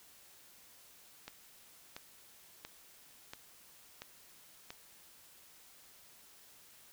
click train, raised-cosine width 0.2 ms, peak -27 dBFS, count 6, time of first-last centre 1.28-4.705 s, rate 1.46 Hz, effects white hiss -60 dBFS RMS until 6.92 s

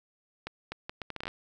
accelerating click train, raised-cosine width 0.3 ms, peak -20 dBFS, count 11, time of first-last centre 0.47-1.28 s, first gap 250 ms, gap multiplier 0.7, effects none

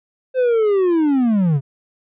triangle linear sweep, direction down, 523.3 to 128.7 Hz, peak -11 dBFS, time 0.34-1.61 s, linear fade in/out 50 ms, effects resampled to 8000 Hz

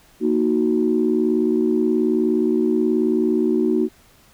sine chord, D# minor, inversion second, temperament equal, 233.1 / 311.1 / 370 Hz, A#3 / D#4 / F#4, 0 / 0 / 0 cents, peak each -20 / -20 / -19 dBFS, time 0.2-3.89 s, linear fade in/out 50 ms, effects tanh soft clip ceiling -7 dBFS + pink hiss -53 dBFS RMS until 4.33 s

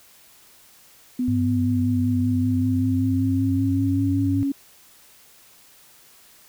sine tone with pitch glide, 250 to 277.4 Hz, B3 to C#4, +21 to +1 cents, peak -20 dBFS, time 1.19-4.52 s, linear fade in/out 5 ms, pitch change +180 cents, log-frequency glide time 2.19-4.11 s
sine tone with vibrato, 100 Hz, G2, 35 cents sharp, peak -22 dBFS, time 1.28-4.43 s, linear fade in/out 0 ms, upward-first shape sine, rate 5.2 Hz, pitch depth 82 cents each way
effects white hiss -52 dBFS RMS until 6.48 s

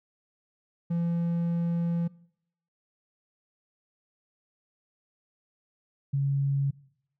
triangle / sine tone pair in turn, 170 / 138.88 Hz, F3 / C#3, -46 / +4 cents, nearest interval major third, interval 350 cents, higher first, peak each -23 dBFS, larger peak neither, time 0.9-2.08 / 6.13-6.71 s, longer first, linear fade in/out 10 ms, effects noise-tail reverb RT60 0.7 s tail -22 dB re dry

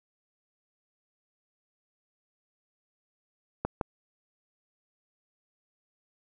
clicks, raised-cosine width 1 ms, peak -14 dBFS, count 2, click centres 3.65 / 3.812 s, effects none

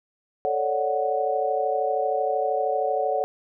sine chord, D major seventh, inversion second, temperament equal, 440 / 554.4 / 587.3 / 740 Hz, A4 / C#5 / D5 / F#5, 0 / 0 / 0 / 0 cents, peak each -28 / -27 / -29 / -25 dBFS, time 0.45-3.24 s, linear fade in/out 0 ms, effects none

